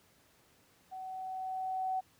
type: tone with level ramp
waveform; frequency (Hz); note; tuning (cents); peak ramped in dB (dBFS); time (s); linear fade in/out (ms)
sine; 753; F#5; +30; -41 to -30; 0.91-2.01; 20
effects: pink hiss -66 dBFS RMS until 2.19 s + high-pass 80 Hz 12 dB/octave